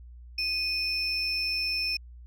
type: tone pair together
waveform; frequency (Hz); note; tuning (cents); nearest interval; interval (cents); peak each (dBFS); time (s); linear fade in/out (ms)
sine; 2489 / 5317; D#7 / E8; 0 / +14; octave + minor second; 1314; -29 / -27; 0.38-1.97; 5
effects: tanh soft clip ceiling -22 dBFS + added 60 Hz sine -44 dBFS peak until 2.26 s